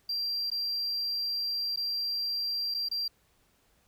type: tone with dropouts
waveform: triangle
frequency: 4732 Hz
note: D8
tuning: 12 cents sharp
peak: -27 dBFS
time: 0.09-3.08 s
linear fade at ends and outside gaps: 5 ms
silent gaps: 0.502-0.515 / 1.761-1.772 / 2.742-2.746 / 2.887-2.913 s
effects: tanh soft clip ceiling -24 dBFS + pink hiss -68 dBFS RMS until 3.87 s